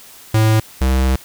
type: tone pair in turn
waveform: square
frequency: 109.7 / 65.23 Hz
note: A2 / C2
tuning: -5 / -5 cents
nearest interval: major sixth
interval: 900 cents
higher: first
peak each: -11 / -13 dBFS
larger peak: first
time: 0.34-0.6 / 0.81-1.16 s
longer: second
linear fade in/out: 5 ms
effects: white hiss -41 dBFS RMS until 1.24 s